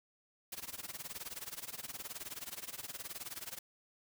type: noise with tremolo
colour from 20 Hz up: white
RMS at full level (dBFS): -42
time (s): 0.52-3.59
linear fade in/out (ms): 5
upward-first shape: sine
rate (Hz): 19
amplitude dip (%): 90
effects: none